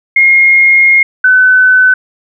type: tone pair in turn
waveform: sine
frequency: 2142 / 1509.8 Hz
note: C7 / F#6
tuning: +40 / +35 cents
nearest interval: tritone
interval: 605 cents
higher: first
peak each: -3 dBFS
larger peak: neither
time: 0.16-1.03 / 1.24-1.94 s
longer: first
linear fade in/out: 5 ms
effects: none